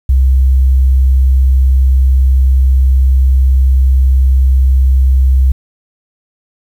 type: tone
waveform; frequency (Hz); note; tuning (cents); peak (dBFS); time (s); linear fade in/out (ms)
sine; 65.4; C2; 0; -5; 0.09-5.52; 5
effects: 7-bit